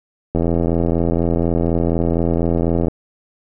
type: click train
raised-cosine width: 2 ms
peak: -5 dBFS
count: 214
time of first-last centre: 0.35-2.883 s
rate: 84.1 Hz
effects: none

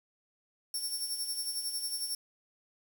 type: tone with tremolo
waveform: 20% pulse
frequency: 5460 Hz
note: F8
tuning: 40 cents flat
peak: -26 dBFS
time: 0.74-2.15 s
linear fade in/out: 2 ms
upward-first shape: sine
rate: 11 Hz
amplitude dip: 55%
effects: 9-bit

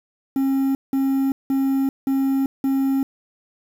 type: tone bursts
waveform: triangle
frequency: 270.1 Hz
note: C#4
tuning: 45 cents flat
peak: -15 dBFS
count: 5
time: 0.36-3.03 s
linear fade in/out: 2 ms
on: 390 ms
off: 180 ms
effects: 7-bit

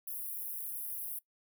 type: high-pass noise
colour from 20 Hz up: white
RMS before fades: -40 dBFS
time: 0.07-1.19 s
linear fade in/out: 5 ms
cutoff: 9900 Hz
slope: 96 dB/octave
effects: noise-tail reverb RT60 0.1 s tail -20 dB re dry

